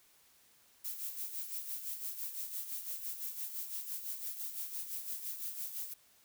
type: noise with tremolo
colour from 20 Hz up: violet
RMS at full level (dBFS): -39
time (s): 0.84-5.94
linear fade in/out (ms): 10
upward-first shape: sine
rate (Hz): 5.9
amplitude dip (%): 60
effects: white hiss -66 dBFS RMS until 6.24 s